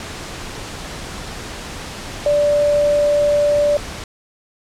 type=tone in noise; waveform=sine; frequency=585 Hz; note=D5; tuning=7 cents flat; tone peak=-12 dBFS; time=2.26-3.77 s; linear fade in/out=2 ms; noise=pink; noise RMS=-30 dBFS; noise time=0-4.04 s; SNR=+15 dB; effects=low-pass 8000 Hz 12 dB/octave